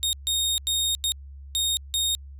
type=tone bursts at uneven times; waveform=sawtooth; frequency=3708 Hz; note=A#7; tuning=10 cents flat; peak=-19 dBFS; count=6; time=0.03-0.13 / 0.27-0.58 / 0.67-0.95 / 1.04-1.12 / 1.55-1.77 / 1.94-2.15 s; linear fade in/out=0 ms; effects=added 69 Hz sine -39 dBFS peak until 2.39 s + resampled to 32000 Hz